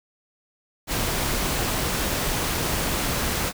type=noise; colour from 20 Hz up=pink; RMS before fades=-25 dBFS; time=0.87-3.53 s; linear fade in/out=50 ms; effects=none